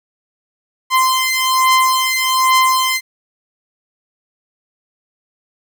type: beating tone pair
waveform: sawtooth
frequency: 1037 / 1038.2 Hz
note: C6 / C6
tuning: -16 / -14 cents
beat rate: 1.2 Hz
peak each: -11 dBFS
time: 0.9-3.01 s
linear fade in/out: 50 ms
effects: none